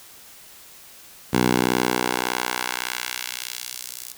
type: tone with high-pass filter sweep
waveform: 10% pulse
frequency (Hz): 61.74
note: B1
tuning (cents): 0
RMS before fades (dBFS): -25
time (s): 1.33-4.13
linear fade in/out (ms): 5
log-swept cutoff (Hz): 170 to 7900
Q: 0.72
effects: white hiss -46 dBFS RMS until 4.17 s